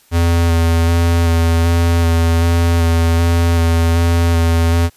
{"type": "tone with vibrato", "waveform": "square", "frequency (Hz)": 84, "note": "E2", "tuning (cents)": 33, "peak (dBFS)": -11, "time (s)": [0.11, 4.9], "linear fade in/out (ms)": 50, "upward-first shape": "square", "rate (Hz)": 1.3, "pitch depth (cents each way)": 14, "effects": ["white hiss -51 dBFS RMS until 4.96 s", "resampled to 32000 Hz"]}